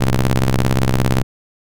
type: ring-modulated tone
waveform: sawtooth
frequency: 65.41 Hz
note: C2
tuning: in tune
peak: -6 dBFS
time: 0-1.23 s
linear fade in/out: 10 ms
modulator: 56.7 Hz
effects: none